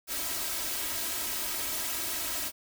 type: noise with comb filter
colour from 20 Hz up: white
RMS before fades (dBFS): -33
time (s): 0.07-2.52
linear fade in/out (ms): 50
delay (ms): 3.1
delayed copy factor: +0.75
effects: none